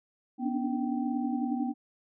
sine tone cluster, 244.8 / 281.6 / 292.9 / 303.4 / 776 Hz, B3 / C#4 / D4 / D#4 / G5, -15 / +27 / -5 / -44 / -18 cents, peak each -30 / -35 / -36 / -39 / -38 dBFS, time 0.38-1.74 s, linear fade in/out 50 ms, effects none

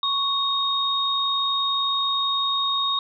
sine tone pair together, 1108.7 / 3729 Hz, C#6 / A#7, 0 / 0 cents, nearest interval octave + major sixth, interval 2100 cents, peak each -25 / -22 dBFS, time 0.03-2.99 s, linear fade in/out 2 ms, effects none

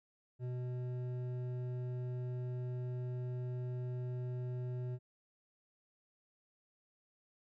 sine tone with hard clipping, 124.8 Hz, B2, 19 cents sharp, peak -39 dBFS, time 0.39-4.99 s, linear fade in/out 50 ms, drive 9 dB, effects none

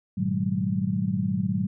sine tone cluster, 104.2 / 120.6 / 154.6 / 188.6 / 208.1 Hz, G#2 / B2 / D#3 / F#3 / G#3, +6 / -41 / -11 / +33 / +4 cents, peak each -32 / -32 / -32 / -25 / -32 dBFS, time 0.17-1.67 s, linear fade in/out 10 ms, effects none

